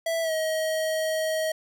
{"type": "tone with pitch glide", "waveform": "square", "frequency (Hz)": [659.3, 633.2], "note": ["E5", "D#5"], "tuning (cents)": [0, 30], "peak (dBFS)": -25, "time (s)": [0.06, 1.52], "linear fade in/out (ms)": 5, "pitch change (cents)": -70, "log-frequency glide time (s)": [0.22, 0.32], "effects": []}